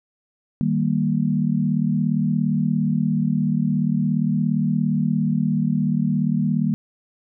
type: chord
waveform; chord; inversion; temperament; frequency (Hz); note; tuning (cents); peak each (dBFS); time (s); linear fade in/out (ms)
sine; Eb major; none; equal; 155.56 / 196 / 233.1; Eb3 / G3 / Bb3; 0 / 0 / 0; -22; 0.61-6.74; 0
effects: none